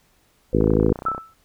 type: harmonic tone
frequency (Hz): 53.7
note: A1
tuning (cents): -41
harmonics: 1 / 2 / 3 / 4 / 5 / 6 / 7 / 8 / 9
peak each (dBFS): -24 / -24 / -24 / -24 / -24 / -24 / -24 / -24 / -24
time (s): 0.53-0.93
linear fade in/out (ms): 5
type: click train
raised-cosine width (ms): 1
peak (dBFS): -18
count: 19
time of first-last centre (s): 0.61-1.18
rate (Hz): 31.6
type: tone with exponential decay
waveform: sine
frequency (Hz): 1318.5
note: E6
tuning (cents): 0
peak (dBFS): -16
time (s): 1.06-1.34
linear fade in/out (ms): 5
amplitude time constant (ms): 60
effects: pink hiss -61 dBFS RMS until 1.44 s